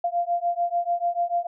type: beating tone pair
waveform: sine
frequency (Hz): 691 / 697.8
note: F5 / F5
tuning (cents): -19 / -2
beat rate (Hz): 6.8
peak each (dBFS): -25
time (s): 0.04-1.47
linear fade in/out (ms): 5
effects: none